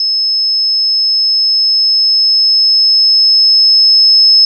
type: tone with level ramp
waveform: sine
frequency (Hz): 5200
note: E8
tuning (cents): -24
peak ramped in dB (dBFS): -10 to -3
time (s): 0-4.45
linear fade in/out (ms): 2
effects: none